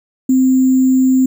sine tone with sample-and-hold, 260 Hz, C4, 11 cents flat, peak -8 dBFS, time 0.29-1.26 s, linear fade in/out 5 ms, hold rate 7350 Hz, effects none

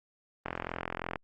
click train, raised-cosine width 0.5 ms, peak -18 dBFS, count 31, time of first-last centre 0.46-1.158 s, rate 43 Hz, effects Opus 32 kbps

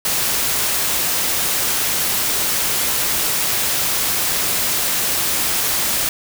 white noise, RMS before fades -19 dBFS, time 0.05-6.09 s, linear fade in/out 2 ms, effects none

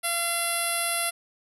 10% pulse tone with low-pass filter, 684 Hz, F5, 36 cents flat, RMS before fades -27 dBFS, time 0.03-1.11 s, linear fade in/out 20 ms, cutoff 11000 Hz, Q 6.1, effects none

